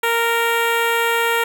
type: tone with notch filter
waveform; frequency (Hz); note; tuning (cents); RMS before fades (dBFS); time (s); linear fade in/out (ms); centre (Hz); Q
10% pulse; 464.1; A#4; -8; -18; 0.03-1.44; 5; 5900; 1.2
effects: none